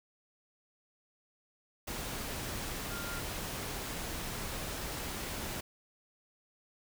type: tone in noise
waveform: sine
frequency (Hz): 1400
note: F6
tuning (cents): +4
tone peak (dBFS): -43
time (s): 2.9-3.2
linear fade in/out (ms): 10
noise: pink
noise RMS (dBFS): -39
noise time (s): 1.87-5.61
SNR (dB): -7
effects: none